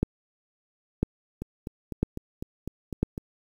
two click trains, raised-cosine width 3 ms, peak -9 / -20 dBFS, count 4 / 8, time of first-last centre 0.03-3.03 / 1.42-3.179 s, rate 1 / 3.98 Hz, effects 8-bit

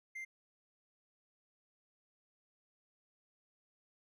triangle tone, 2093 Hz, C7, in tune, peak -40 dBFS, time 0.15-0.25 s, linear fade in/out 10 ms, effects none

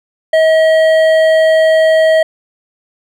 triangle tone with hard clipping, 638 Hz, D#5, 43 cents sharp, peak -8 dBFS, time 0.33-2.23 s, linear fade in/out 5 ms, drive 13 dB, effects none

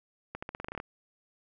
accelerating click train, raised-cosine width 0.5 ms, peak -22 dBFS, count 11, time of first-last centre 0.35-0.801 s, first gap 75 ms, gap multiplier 0.88, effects none

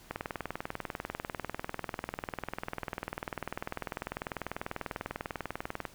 click train, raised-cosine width 0.5 ms, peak -19 dBFS, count 117, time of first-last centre 0.11-5.853 s, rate 20.2 Hz, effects pink hiss -56 dBFS RMS until 5.94 s

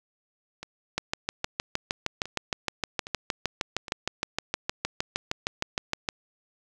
two click trains, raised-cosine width 0.2 ms, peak -9 / -21 dBFS, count 34 / 5, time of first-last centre 0.98-6.088 / 0.63-3.882 s, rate 6.46 / 1.23 Hz, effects none

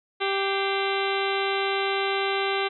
harmonic tone with a mistuned harmonic, 392 Hz, G4, in tune, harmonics 1 / 2 / 3 / 4 / 5 / 6 / 7 / 8 / 9 / 10, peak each -27 / -30 / -32 / -33 / -34 / -35 / -35 / -36 / -37 / -37 dBFS, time 0.2-2.69 s, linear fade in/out 20 ms, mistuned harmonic 5, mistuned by +87 cents, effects none

